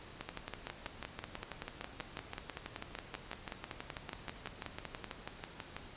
two click trains, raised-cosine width 0.3 ms, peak -24 / -24 dBFS, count 35 / 26, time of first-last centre 0.21-5.766 / 0.29-5.043 s, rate 6.12 / 5.26 Hz, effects pink hiss -52 dBFS RMS until 5.96 s + resampled to 8000 Hz

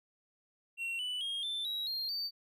triangle tone with pitch steps, 2731 / 2978 / 3248 / 3542 / 3862 / 4212 / 4593 Hz, F7 / F#7 / G#7 / A7 / B7 / C8 / D8, -39 / +11 / -39 / +11 / -39 / +11 / -39 cents, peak -33 dBFS, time 0.77-2.31 s, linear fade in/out 50 ms, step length 220 ms, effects none

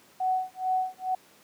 sine tone with tremolo, 746 Hz, F#5, 14 cents sharp, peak -22 dBFS, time 0.2-1.15 s, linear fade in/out 5 ms, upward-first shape sine, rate 2.3 Hz, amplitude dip 100%, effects pink hiss -57 dBFS RMS until 1.43 s + high-pass 200 Hz 12 dB/octave

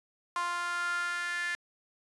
sawtooth tone with high-pass filter sweep, 349.2 Hz, F4, in tune, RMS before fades -33 dBFS, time 0.36-1.55 s, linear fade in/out 0 ms, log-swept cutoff 1100 to 1800 Hz, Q 6.3, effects resampled to 24000 Hz

